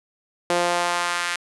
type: tone with high-pass filter sweep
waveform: sawtooth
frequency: 174.61 Hz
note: F3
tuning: in tune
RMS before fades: -23 dBFS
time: 0.5-1.36 s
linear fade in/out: 0 ms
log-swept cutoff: 460 to 1700 Hz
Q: 1.4
effects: resampled to 24000 Hz